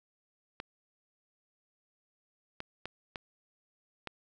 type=clicks; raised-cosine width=0.3 ms; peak=-22 dBFS; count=5; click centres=0.601 / 2.604 / 2.856 / 3.158 / 4.073 s; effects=none